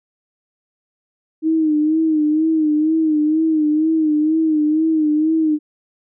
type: tone with vibrato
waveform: sine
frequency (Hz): 311.2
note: D#4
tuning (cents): 0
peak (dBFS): -13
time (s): 1.42-5.59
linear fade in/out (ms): 50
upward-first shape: sine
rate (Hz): 2.1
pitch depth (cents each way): 61
effects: none